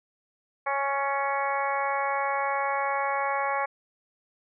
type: harmonic tone with a mistuned harmonic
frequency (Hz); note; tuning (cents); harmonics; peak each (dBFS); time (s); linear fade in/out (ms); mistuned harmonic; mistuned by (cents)
277.2; C#4; 0; 2 / 3 / 4 / 5 / 6 / 7 / 8; -32 / -29 / -30 / -37 / -36 / -38 / -35; 0.66-3.66; 10; 6; +24
effects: none